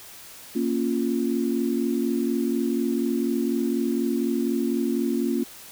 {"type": "chord", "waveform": "sine", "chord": "Bb minor", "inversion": "none", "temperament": "equal", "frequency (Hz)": [233.1, 277.2, 349.2], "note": ["Bb3", "Db4", "F4"], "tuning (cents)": [0, 0, 0], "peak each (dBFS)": [-25, -26, -27], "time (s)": [0.55, 5.44], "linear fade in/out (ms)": 10, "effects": ["white hiss -44 dBFS RMS until 5.71 s"]}